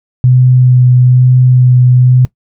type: tone with vibrato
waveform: sine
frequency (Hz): 126.1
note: B2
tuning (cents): +36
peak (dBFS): -3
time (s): 0.24-2.25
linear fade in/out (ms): 0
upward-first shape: sine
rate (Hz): 1.1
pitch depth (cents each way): 13
effects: noise-tail reverb RT60 0.1 s tail -19 dB re dry